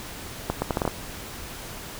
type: accelerating click train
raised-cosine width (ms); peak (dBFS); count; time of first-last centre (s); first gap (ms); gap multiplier
1; -9; 7; 0.5-0.877; 120; 0.73
effects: pink hiss -38 dBFS RMS until 1.99 s